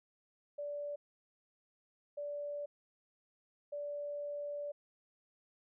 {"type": "tone bursts at uneven times", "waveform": "sine", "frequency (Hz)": 581, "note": "D5", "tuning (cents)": -19, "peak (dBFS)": -38, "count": 3, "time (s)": [[0.58, 0.96], [2.17, 2.66], [3.72, 4.72]], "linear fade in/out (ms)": 10, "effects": []}